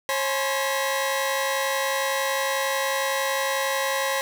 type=tone cluster; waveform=sawtooth; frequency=542 / 846 / 1033 / 1928 Hz; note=C#5 / G#5 / C6 / B6; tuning=-39 / +32 / -22 / -42 cents; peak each=-22 / -27 / -27 / -26 dBFS; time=0.09-4.21 s; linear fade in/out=0 ms; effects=none